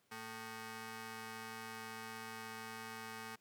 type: ring-modulated tone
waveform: 10% pulse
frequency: 333.6 Hz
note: E4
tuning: 21 cents sharp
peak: -34 dBFS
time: 0.11-3.36 s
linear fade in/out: 10 ms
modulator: 559 Hz
effects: pink hiss -75 dBFS RMS until 3.4 s + high-pass 150 Hz 12 dB/octave